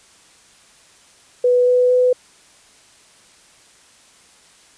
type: tone with pitch steps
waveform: sine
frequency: 493.9 / 497.3 / 500.8 Hz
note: B4 / B4 / B4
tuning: 0 / +12 / +24 cents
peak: -11 dBFS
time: 1.44-2.13 s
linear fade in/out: 5 ms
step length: 230 ms
effects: white hiss -50 dBFS RMS until 4.77 s + resampled to 22050 Hz